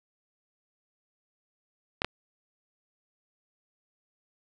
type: clicks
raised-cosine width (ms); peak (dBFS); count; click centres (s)
0.3; -11; 2; 2.019 / 2.046
effects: none